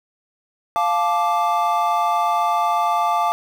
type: chord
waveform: triangle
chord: D minor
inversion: first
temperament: equal with one note detuned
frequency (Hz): 698.5 / 870.4 / 1174.7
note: F5 / A5 / D6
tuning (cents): 0 / -19 / 0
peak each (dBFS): -19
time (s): 0.76-3.32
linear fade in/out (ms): 0
effects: 7-bit